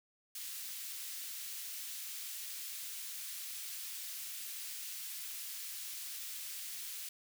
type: high-pass noise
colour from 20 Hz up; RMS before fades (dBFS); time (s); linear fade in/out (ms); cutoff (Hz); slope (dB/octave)
white; -44; 0.35-7.09; 5; 2300; 12
effects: none